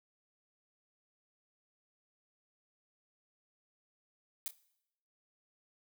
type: noise with echo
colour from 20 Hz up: blue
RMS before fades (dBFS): -37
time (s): 4.46-4.48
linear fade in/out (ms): 0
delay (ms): 28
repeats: 2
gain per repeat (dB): -14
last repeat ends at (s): 4.536
effects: noise-tail reverb RT60 0.8 s tail -20 dB re dry